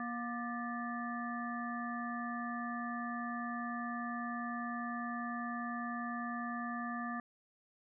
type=harmonic tone with a mistuned harmonic; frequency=237.5 Hz; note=A#3; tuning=33 cents sharp; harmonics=1 / 3 / 5 / 7 / 8; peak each=-40 / -45 / -42 / -45 / -57 dBFS; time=0-7.2 s; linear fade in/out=2 ms; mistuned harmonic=7; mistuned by=+82 cents; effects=none